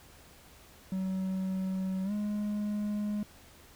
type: tone with pitch glide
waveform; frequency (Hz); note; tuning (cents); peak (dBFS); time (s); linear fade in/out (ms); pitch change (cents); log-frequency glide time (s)
triangle; 188.8 to 208.3; F#3 to G#3; +35 to +5; -28; 0.92-3.23; 2; +170; 2.04-2.12
effects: added 76 Hz sine -62 dBFS peak until 3.75 s + pink hiss -56 dBFS RMS until 3.75 s